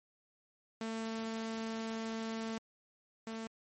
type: tone pair in turn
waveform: sawtooth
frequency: 224.1 / 224.1 Hz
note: A3 / A3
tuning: +32 / +32 cents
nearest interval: unison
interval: 0 cents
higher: neither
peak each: -33 / -36 dBFS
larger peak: first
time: 0.81-2.58 / 3.27-3.47 s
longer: first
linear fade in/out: 2 ms
effects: MP3 32 kbps